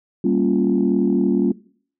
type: chord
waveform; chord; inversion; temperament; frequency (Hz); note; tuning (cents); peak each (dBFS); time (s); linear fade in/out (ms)
sine; G half-diminished seventh; none; equal; 196 / 233.1 / 277.2 / 349.2; G3 / Bb3 / Db4 / F4; 0 / 0 / 0 / 0; -20; 0.24-1.52; 5
effects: noise-tail reverb RT60 0.5 s tail -20 dB re dry + tanh soft clip ceiling -7 dBFS